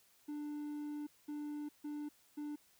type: tone bursts at uneven times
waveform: triangle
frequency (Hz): 295.8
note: D4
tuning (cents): +13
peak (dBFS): -38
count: 4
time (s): 0.28-1.07 / 1.28-1.69 / 1.84-2.09 / 2.37-2.56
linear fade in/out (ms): 10
effects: white hiss -69 dBFS RMS until 2.79 s